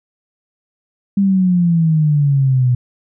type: exponential sweep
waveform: sine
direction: down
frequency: 200.6 to 122.5 Hz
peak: -10 dBFS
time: 1.17-2.75 s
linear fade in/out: 5 ms
effects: none